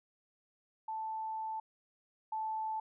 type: tone pair in turn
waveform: sine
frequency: 880 / 875.7 Hz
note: A5 / A5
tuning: 0 / -8 cents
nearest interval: unison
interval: 8 cents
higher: first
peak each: -36 / -34 dBFS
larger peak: second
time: 0.88-1.6 / 2.32-2.8 s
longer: first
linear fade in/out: 5 ms
effects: none